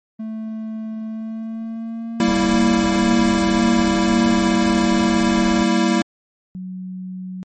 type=tone with pitch glide; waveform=triangle; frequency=220 to 231.2 Hz; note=A3 to A#3; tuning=0 to -14 cents; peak=-23 dBFS; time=0.19-4.46 s; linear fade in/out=10 ms; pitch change=+86 cents; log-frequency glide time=1.05-2.33 s
type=chord; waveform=square; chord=E diminished; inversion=first; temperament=equal; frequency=196 / 233.1 / 329.6 Hz; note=G3 / Bb3 / E4; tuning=0 / 0 / 0 cents; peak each=-20 / -19 / -20 dBFS; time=2.2-6.02 s; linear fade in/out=2 ms
type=low-pass noise; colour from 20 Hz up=pink; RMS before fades=-30 dBFS; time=2.28-5.63 s; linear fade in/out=0 ms; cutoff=1500 Hz; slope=12 dB/octave
type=tone; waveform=sine; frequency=185 Hz; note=F#3; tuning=in tune; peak=-27 dBFS; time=6.55-7.43 s; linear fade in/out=0 ms
effects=MP3 32 kbps